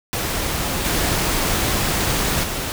pink noise with level steps, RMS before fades -23 / -20 / -25 dBFS, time 0.13-2.72 s, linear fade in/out 0 ms, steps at 0.84 / 2.43 s, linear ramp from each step 10 ms, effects none

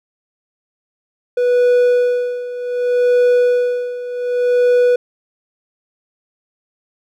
triangle tone with tremolo, 491.1 Hz, B4, 10 cents flat, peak -7 dBFS, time 1.37-4.96 s, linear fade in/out 5 ms, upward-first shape sine, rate 0.66 Hz, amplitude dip 80%, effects none

